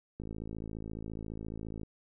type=click train; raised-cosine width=3 ms; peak=-28 dBFS; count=90; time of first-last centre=0.2-1.833 s; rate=54.5 Hz; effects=none